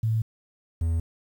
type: tone pair in turn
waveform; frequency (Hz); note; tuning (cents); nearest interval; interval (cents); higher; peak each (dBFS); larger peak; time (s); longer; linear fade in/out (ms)
sine / triangle; 111.3 / 82.3; A2 / E2; +20 / -2; perfect fourth; 522; first; -21 / -20; second; 0.03-0.22 / 0.81-1; neither; 5
effects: 9-bit